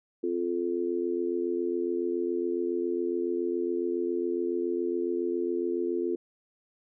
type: harmonic tone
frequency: 87.2 Hz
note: F2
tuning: 2 cents flat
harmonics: 3 / 4 / 5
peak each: -35 / -28 / -33 dBFS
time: 0.23-6.16 s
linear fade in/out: 10 ms
effects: none